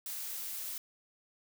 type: noise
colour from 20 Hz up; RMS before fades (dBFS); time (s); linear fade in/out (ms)
blue; -40; 0.06-0.78; 2
effects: none